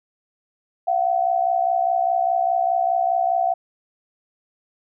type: tone pair together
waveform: sine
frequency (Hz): 687.1 / 752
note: F5 / F#5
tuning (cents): -28 / +28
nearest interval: major second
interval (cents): 156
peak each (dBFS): -20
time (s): 0.87-3.54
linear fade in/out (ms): 10
effects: none